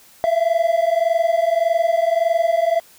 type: tone pair together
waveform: triangle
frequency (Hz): 659 / 680.7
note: E5 / F5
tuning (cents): -1 / -45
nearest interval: minor second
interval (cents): 56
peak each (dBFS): -16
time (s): 0.24-2.8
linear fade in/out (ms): 0
effects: white hiss -49 dBFS RMS until 2.98 s